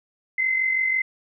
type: tone pair together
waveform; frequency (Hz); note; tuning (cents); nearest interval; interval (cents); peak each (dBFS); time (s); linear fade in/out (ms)
sine; 2058 / 2104; C7 / C7; -29 / +9; unison; 38; -20 / -29; 0.38-1.02; 5
effects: none